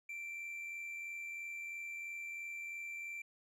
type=tone with amplitude modulation; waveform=triangle; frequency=2349 Hz; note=D7; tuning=in tune; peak=-39 dBFS; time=0.09-3.22 s; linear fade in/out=5 ms; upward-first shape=sine; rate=83 Hz; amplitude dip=30%; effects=none